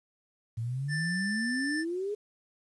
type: exponential sweep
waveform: sine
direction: up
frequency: 110 to 425.9 Hz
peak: -30 dBFS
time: 0.57-2.15 s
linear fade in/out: 10 ms
type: tone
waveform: square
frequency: 1771 Hz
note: A6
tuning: 11 cents sharp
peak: -32 dBFS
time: 0.88-1.85 s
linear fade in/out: 50 ms
effects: resampled to 22050 Hz + 10-bit